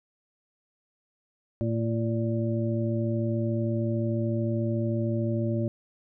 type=harmonic tone with a mistuned harmonic; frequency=113.6 Hz; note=A#2; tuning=44 cents flat; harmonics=1 / 2 / 3 / 5; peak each=-27 / -30 / -32 / -34 dBFS; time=1.61-5.68 s; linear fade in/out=0 ms; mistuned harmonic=5; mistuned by=+37 cents; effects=none